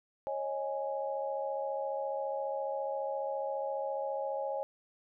sine chord, C# suspended second, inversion none, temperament equal with one note detuned, 547.7 / 622.3 / 830.6 Hz, C#5 / D#5 / G#5, -21 / 0 / 0 cents, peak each -35 / -39 / -38 dBFS, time 0.27-4.63 s, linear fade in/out 0 ms, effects none

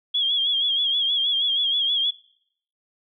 sine tone with vibrato, 3300 Hz, G#7, 12 cents flat, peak -19 dBFS, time 0.14-2.11 s, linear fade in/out 10 ms, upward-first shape sine, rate 6.3 Hz, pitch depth 67 cents each way, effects noise-tail reverb RT60 0.7 s tail -22 dB re dry

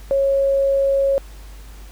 sine tone, 549 Hz, C#5, 17 cents flat, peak -14 dBFS, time 0.11-1.18 s, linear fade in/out 0 ms, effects added 50 Hz sine -36 dBFS peak until 1.91 s + pink hiss -47 dBFS RMS until 1.91 s

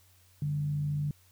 sine tone with frequency modulation, 146.6 Hz, D3, 3 cents flat, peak -28 dBFS, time 0.42-1.11 s, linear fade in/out 2 ms, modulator 54 Hz, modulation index 0.27, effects added 91 Hz sine -62 dBFS peak until 1.31 s + white hiss -64 dBFS RMS until 1.31 s

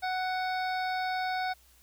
harmonic tone, 742 Hz, F#5, 5 cents sharp, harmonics 1 / 2 / 3 / 5 / 6 / 7, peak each -30 / -36 / -40 / -44 / -46 / -47 dBFS, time 0.02-1.54 s, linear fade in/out 20 ms, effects added 60 Hz sine -62 dBFS peak until 1.82 s + white hiss -62 dBFS RMS until 1.82 s

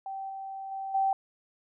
sine tone with level steps, 776 Hz, G5, 18 cents flat, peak -34 / -36 / -33 / -23 dBFS, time 0.06-1.13 s, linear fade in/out 2 ms, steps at 0.29 / 0.71 / 0.94 s, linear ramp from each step 10 ms, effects none

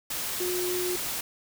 sine tone in noise, 360 Hz, F#4, 47 cents flat, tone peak -28 dBFS, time 0.4-0.96 s, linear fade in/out 5 ms, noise white, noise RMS -32 dBFS, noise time 0.1-1.21 s, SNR +1 dB, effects none

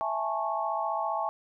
sine chord, A major seventh, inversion second, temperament just, 660 / 825 / 880 / 1100 Hz, E5 / G#5 / A5 / C#6, +2 / -12 / 0 / -14 cents, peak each -33 dBFS, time 0.01-1.29 s, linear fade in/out 0 ms, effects none

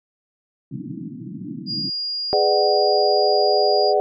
white band-pass noise, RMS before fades -32 dBFS, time 0.71-1.9 s, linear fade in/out 5 ms, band 120 to 320 Hz, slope 96 dB/octave
sine tone, 4840 Hz, D#8, 49 cents flat, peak -23 dBFS, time 1.66-3.94 s, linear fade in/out 50 ms
sine chord, G# half-diminished seventh, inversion none, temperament just, 415.3 / 498.4 / 598 / 747.5 Hz, G#4 / B4 / D5 / F#5, 0 / +16 / +31 / +17 cents, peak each -19 / -24 / -20 / -20 dBFS, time 2.33-4 s, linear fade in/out 0 ms
effects none

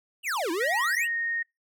square exponential two-way sweep, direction down then up, 3044 to 311.1 to 3044 Hz, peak -27 dBFS, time 0.23-1.08 s, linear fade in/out 50 ms, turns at 0.51 s
sine tone with pitch glide, 1900 to 1854.5 Hz, A#6 to A#6, +33 to -9 cents, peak -26 dBFS, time 0.6-1.43 s, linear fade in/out 10 ms, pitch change -42 cents, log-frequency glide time 0.78-1.15 s
effects noise-tail reverb RT60 0.2 s tail -26 dB re dry

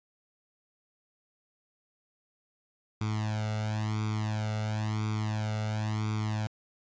sawtooth tone with flanger, 107.6 Hz, A2, 38 cents flat, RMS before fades -31 dBFS, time 3.01-6.47 s, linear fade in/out 0 ms, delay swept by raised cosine 0.85 to 1.44 ms, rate 0.97 Hz, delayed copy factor +0.95, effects resampled to 16000 Hz

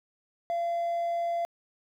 triangle tone, 684 Hz, F5, 36 cents flat, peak -24 dBFS, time 0.5-1.45 s, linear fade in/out 0 ms, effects tanh soft clip ceiling -21 dBFS + 11-bit

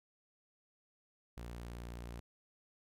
sawtooth tone, 59 Hz, A#1, 22 cents sharp, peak -40 dBFS, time 1.37-2.2 s, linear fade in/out 5 ms, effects MP3 96 kbps

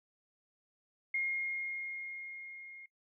sine tone with level ramp, 2139 Hz, C7, 38 cents sharp, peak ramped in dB -30 to -48 dBFS, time 1.14-2.86 s, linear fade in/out 5 ms, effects noise-tail reverb RT60 0.1 s tail -20 dB re dry

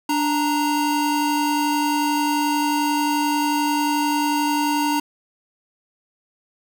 square tone pair together, 293.7 / 932.4 Hz, D4 / A#5, 0 / 0 cents, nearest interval octave + minor sixth, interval 2000 cents, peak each -22 dBFS, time 0.09-5 s, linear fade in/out 5 ms, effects none

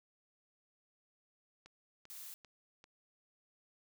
click train, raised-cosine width 0.2 ms, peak -39 dBFS, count 4, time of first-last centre 1.66-2.841 s, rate 2.54 Hz
blue noise, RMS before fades -49 dBFS, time 2.1-2.34 s, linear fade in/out 0 ms
effects none

